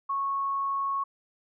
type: tone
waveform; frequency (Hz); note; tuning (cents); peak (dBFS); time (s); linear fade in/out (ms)
sine; 1102; C#6; -11; -26; 0.09-1.04; 10
effects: none